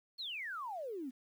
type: exponential sweep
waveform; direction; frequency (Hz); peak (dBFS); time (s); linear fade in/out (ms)
sine; down; 4435 to 241.2; -39; 0.18-1.11; 20
effects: 11-bit